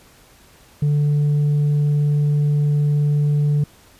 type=tone with tanh clipping; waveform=sine; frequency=146.83 Hz; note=D3; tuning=in tune; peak=-15 dBFS; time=0.82-3.64 s; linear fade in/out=5 ms; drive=2 dB; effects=pink hiss -50 dBFS RMS until 3.99 s + resampled to 32000 Hz